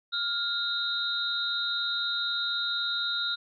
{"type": "tone cluster", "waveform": "sine", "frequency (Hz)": [1404, 3735, 4011], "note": ["F6", "A#7", "B7"], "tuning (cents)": [9, 3, 26], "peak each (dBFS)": [-32, -30, -33], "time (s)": [0.12, 3.36], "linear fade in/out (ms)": 20, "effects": []}